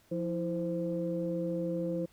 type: tone cluster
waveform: sine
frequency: 173.7 / 329.3 / 518 Hz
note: F3 / E4 / C5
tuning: -9 / -2 / -17 cents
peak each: -34 / -35 / -34 dBFS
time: 0.11-2.06 s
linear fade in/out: 10 ms
effects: tanh soft clip ceiling -21 dBFS + pink hiss -65 dBFS RMS until 2.12 s

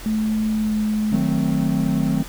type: tone with pitch glide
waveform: sine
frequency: 216.8 to 213.7 Hz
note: A3 to G#3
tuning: -25 to +50 cents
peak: -18 dBFS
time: 0.06-1.16 s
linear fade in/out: 0 ms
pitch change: -25 cents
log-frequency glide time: 0.55-0.74 s
type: chord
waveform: triangle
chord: D# diminished seventh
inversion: none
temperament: equal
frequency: 155.56 / 185 / 220 / 261.6 Hz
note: D#3 / F#3 / A3 / C4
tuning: 0 / 0 / 0 / 0 cents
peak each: -21 dBFS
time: 1.12-2.23 s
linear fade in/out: 5 ms
effects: added 42 Hz sine -36 dBFS peak until 2.28 s + pink hiss -38 dBFS RMS until 2.28 s

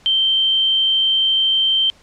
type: tone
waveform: sine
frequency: 3127 Hz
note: G7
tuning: 5 cents flat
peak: -13 dBFS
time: 0.06-1.9 s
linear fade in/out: 0 ms
effects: pink hiss -50 dBFS RMS until 2.02 s + low-pass 7000 Hz 12 dB/octave

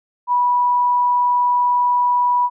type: tone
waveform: sine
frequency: 979 Hz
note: B5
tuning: 15 cents flat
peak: -13 dBFS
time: 0.27-2.5 s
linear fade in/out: 50 ms
effects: none

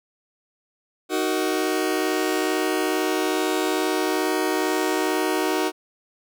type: chord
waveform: sawtooth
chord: D# minor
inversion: none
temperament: just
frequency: 311.1 / 373.4 / 466.7 Hz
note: D#4 / F#4 / A#4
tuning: 0 / +16 / +2 cents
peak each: -21 / -20 / -25 dBFS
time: 1.09-5.72 s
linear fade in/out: 50 ms
effects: none

